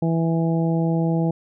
harmonic tone, 164.81 Hz, E3, in tune, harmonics 1 / 2 / 3 / 4 / 5, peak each -19 / -25 / -29 / -31 / -33 dBFS, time 0.02-1.31 s, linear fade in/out 5 ms, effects none

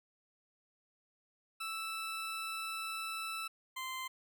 20% pulse tone pair in turn, 1318.5 / 1039.8 Hz, E6 / C6, 0 / -11 cents, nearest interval major third, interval 411 cents, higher first, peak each -33 / -34 dBFS, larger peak first, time 1.6-3.48 / 3.76-4.08 s, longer first, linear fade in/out 10 ms, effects none

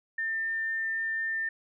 sine tone, 1799 Hz, A6, 38 cents sharp, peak -28 dBFS, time 0.18-1.49 s, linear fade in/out 5 ms, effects none

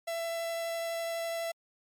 45% pulse tone with vibrato, 668 Hz, E5, 23 cents sharp, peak -32 dBFS, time 0.07-1.52 s, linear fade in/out 10 ms, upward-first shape triangle, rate 12 Hz, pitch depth 8 cents each way, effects MP3 96 kbps

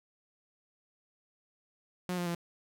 sawtooth tone with pitch steps, 180.3 / 175.78 / 171.36 Hz, F#3 / F3 / F3, -45 / +12 / -33 cents, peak -28 dBFS, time 2.09-2.348 s, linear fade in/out 0 ms, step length 86 ms, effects none

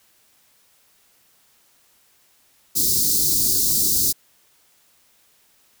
white band-stop noise, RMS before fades -19 dBFS, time 2.75-4.13 s, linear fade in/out 20 ms, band 400 to 4200 Hz, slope 48 dB/octave, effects white hiss -59 dBFS RMS until 5.8 s

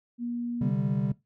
sine tone, 239 Hz, A#3, 43 cents sharp, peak -29 dBFS, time 0.18-0.72 s, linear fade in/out 50 ms
triangle chord, C suspended second, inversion none, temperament equal, 130.81 / 146.83 / 196 Hz, C3 / D3 / G3, 0 / 0 / 0 cents, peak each -27 dBFS, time 0.61-1.12 s, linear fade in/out 5 ms
effects noise-tail reverb RT60 0.2 s tail -20 dB re dry

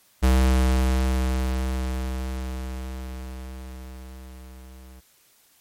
square tone with level ramp, 64.4 Hz, C2, 27 cents flat, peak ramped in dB -15 to -44 dBFS, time 0.22-5.01 s, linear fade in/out 20 ms, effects white hiss -59 dBFS RMS until 5.6 s + MP3 64 kbps

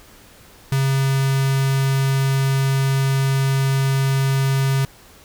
square tone with notch filter, 135.4 Hz, C#3, 40 cents flat, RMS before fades -18 dBFS, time 0.72-4.85 s, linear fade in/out 2 ms, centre 540 Hz, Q 0.98, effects pink hiss -47 dBFS RMS until 5.24 s

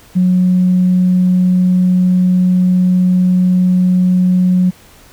sine tone, 182.2 Hz, F#3, 26 cents flat, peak -7 dBFS, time 0.15-4.71 s, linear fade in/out 20 ms, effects tanh soft clip ceiling -3 dBFS + pink hiss -43 dBFS RMS until 5.12 s

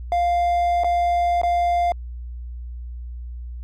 triangle tone with dropouts, 698.5 Hz, F5, in tune, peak -15 dBFS, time 0.12-1.92 s, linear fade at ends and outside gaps 1 ms, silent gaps 0.836-0.844 / 1.416-1.433 s, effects added 60 Hz sine -30 dBFS peak until 3.63 s

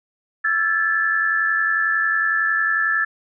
sine tone cluster, 1334 / 1647 / 1738 Hz, E6 / G#6 / A6, +20 / -15 / -22 cents, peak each -24 / -26 / -18 dBFS, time 0.44-3.05 s, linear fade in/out 10 ms, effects none

